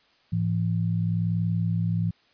sine tone pair together, 107.6 / 168.65 Hz, A2 / E3, -38 / +40 cents, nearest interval minor sixth, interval 778 cents, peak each -25 dBFS, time 0.32-2.11 s, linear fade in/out 10 ms, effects white hiss -62 dBFS RMS until 2.33 s + resampled to 11025 Hz

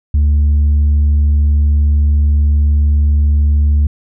sine tone, 73.42 Hz, D2, in tune, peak -5 dBFS, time 0.14-3.87 s, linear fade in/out 5 ms, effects tanh soft clip ceiling -7 dBFS

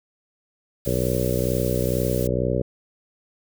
blue noise, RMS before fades -35 dBFS, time 0.85-2.27 s, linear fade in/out 0 ms
harmonic tone, 62.2 Hz, B1, 13 cents sharp, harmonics 1 / 2 / 3 / 4 / 5 / 6 / 7 / 8 / 9, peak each -29 / -26 / -29 / -32 / -32 / -30 / -29 / -29 / -28 dBFS, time 0.86-2.62 s, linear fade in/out 5 ms
effects none

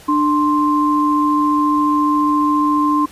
sine tone pair together, 297.6 / 1050 Hz, D4 / C6, +23 / +6 cents, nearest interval octave + minor seventh, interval 2183 cents, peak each -15 dBFS, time 0.08-3.06 s, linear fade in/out 10 ms, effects pink hiss -42 dBFS RMS until 3.11 s + resampled to 32000 Hz

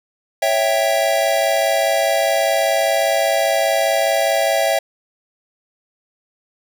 square chord, C# diminished, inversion none, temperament equal, 554.4 / 659.3 / 784 Hz, C#5 / E5 / G5, 0 / 0 / 0 cents, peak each -21 / -18 / -22 dBFS, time 0.42-4.79 s, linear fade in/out 5 ms, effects none

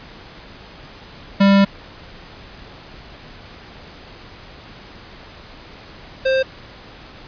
square tone pair in turn, 197.7 / 527.8 Hz, G3 / C5, +15 / +15 cents, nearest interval octave + perfect fourth, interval 1700 cents, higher second, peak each -10 / -15 dBFS, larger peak first, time 1.4-1.65 / 6.25-6.43 s, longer first, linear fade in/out 10 ms, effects pink hiss -40 dBFS RMS until 7.27 s + resampled to 11025 Hz

